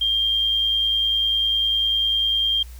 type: tone with amplitude modulation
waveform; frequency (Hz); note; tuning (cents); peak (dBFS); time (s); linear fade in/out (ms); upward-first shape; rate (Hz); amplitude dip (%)
sine; 3195; G7; +32; -16; 0.01-2.63; 5; sine; 110; 35
effects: added 60 Hz sine -36 dBFS peak until 2.79 s + white hiss -50 dBFS RMS until 2.79 s